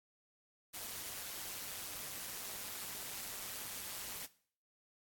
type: noise with amplitude modulation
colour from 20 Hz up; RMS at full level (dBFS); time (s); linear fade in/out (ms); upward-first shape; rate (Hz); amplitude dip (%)
white; -42; 0.73-4.27; 20; sine; 196; 60
effects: noise-tail reverb RT60 0.5 s tail -18 dB re dry + AAC 64 kbps